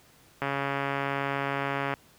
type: click train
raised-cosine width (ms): 0.5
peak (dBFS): -14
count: 212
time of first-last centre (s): 0.42-1.938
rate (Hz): 139
effects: pink hiss -58 dBFS RMS until 2.18 s + high-pass 60 Hz 12 dB/octave